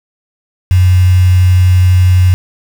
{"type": "tone with quantisation", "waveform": "sine", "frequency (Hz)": 91.2, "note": "F#2", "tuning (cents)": -24, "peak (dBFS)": -4, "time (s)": [0.71, 2.34], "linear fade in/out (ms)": 0, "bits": 4, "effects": []}